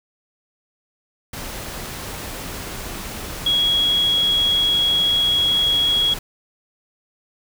sine tone in noise, 3322 Hz, G#7, in tune, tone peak -15 dBFS, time 3.46-6.14 s, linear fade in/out 5 ms, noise pink, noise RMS -31 dBFS, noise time 1.33-6.19 s, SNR +13 dB, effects none

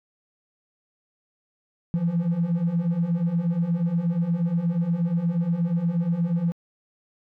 triangle beating tone pair, 164.9 / 173.3 Hz, E3 / F3, +1 / -13 cents, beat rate 8.4 Hz, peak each -23 / -19 dBFS, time 1.94-6.52 s, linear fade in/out 0 ms, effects tanh soft clip ceiling -17 dBFS

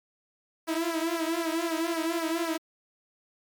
sawtooth tone with flanger, 330 Hz, E4, 2 cents sharp, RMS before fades -29 dBFS, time 0.67-2.58 s, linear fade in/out 20 ms, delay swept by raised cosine 0.26 to 4.46 ms, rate 3.9 Hz, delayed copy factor -1, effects MP3 96 kbps

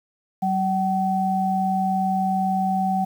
sine tone pair together, 189.9 / 759.6 Hz, F#3 / F#5, +45 / +45 cents, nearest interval 2 octaves, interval 2400 cents, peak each -23 / -21 dBFS, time 0.42-3.05 s, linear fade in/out 10 ms, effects 8-bit

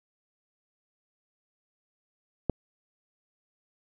click, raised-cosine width 2 ms, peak -11 dBFS, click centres 2.497 s, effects none

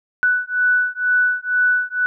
sine beating tone pair, 1485 / 1487.1 Hz, F#6 / F#6, +6 / +8 cents, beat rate 2.1 Hz, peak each -18 dBFS, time 0.23-2.06 s, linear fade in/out 0 ms, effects none

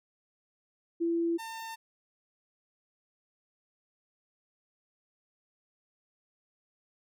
sine / sawtooth tone pair in turn, 336.4 / 902.2 Hz, E4 / A5, +35 / +43 cents, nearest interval octave + perfect fourth, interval 1708 cents, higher second, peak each -26 / -35 dBFS, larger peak first, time 1-1.38 / 1.38-1.76 s, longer neither, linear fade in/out 20 ms, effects none

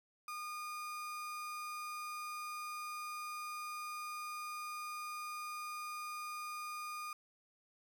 35% pulse tone, 1220 Hz, D#6, 34 cents flat, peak -40 dBFS, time 0.28-7.13 s, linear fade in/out 2 ms, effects none

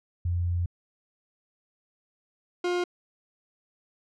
sine / 40% pulse tone pair in turn, 87.31 / 355 Hz, F2 / F4, 0 / +28 cents, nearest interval 2 octaves, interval 2428 cents, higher second, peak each -24 dBFS, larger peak neither, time 0.25-0.66 / 2.64-2.84 s, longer first, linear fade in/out 5 ms, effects low-pass 5000 Hz 12 dB/octave

